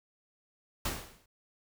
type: noise with exponential decay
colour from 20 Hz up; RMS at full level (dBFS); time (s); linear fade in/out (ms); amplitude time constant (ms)
pink; -30; 0.85-1.26; 5; 89
effects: none